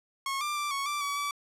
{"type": "tone with pitch steps", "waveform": "sawtooth", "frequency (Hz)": [1091, 1187, 1175, 1108, 1173, 1138, 1151], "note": ["C#6", "D6", "D6", "C#6", "D6", "C#6", "D6"], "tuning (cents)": [-28, 18, 1, -1, -2, 45, -35], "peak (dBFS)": -26, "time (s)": [0.26, 1.31], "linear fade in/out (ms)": 2, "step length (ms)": 150, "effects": ["low-pass 12000 Hz 12 dB/octave"]}